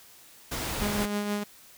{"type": "noise", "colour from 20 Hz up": "pink", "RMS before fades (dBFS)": -32, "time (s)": [0.51, 1.06], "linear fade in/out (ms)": 10}
{"type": "tone with tremolo", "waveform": "sawtooth", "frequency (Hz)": 206.2, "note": "G#3", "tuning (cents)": -12, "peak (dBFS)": -22, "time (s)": [0.81, 1.44], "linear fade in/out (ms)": 10, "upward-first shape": "triangle", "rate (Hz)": 6.3, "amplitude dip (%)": 45}
{"effects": ["white hiss -53 dBFS RMS until 1.77 s"]}